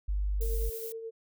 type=tone; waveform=sine; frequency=49.85 Hz; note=G1; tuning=30 cents sharp; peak=-27 dBFS; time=0.08-0.7 s; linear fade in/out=10 ms
type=tone with tremolo; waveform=sine; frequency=451.5 Hz; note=A4; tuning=45 cents sharp; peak=-35 dBFS; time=0.4-1.11 s; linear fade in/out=20 ms; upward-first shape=triangle; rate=9.4 Hz; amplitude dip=50%
type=noise; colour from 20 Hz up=violet; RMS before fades=-42 dBFS; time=0.41-0.92 s; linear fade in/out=0 ms
effects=none